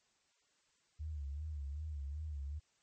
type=tone with vibrato; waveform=sine; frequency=73.6 Hz; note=D2; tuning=4 cents sharp; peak=-39 dBFS; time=0.99-2.6 s; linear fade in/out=20 ms; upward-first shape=sine; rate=2.6 Hz; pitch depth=110 cents each way; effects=white hiss -75 dBFS RMS until 2.82 s + MP3 32 kbps